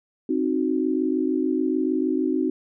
sine chord, C diminished, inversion none, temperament equal with one note detuned, 264.4 / 311.1 / 370 Hz, C4 / Eb4 / Gb4, +18 / 0 / 0 cents, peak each -24 / -24 / -26 dBFS, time 0.29-2.5 s, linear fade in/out 5 ms, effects none

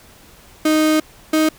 35% pulse tone pair in turn, 310.5 / 312.7 Hz, D#4 / D#4, -3 / +9 cents, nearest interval unison, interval 12 cents, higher second, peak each -11 dBFS, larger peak neither, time 0.65-1 / 1.33-1.49 s, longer first, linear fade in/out 5 ms, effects pink hiss -46 dBFS RMS until 1.58 s

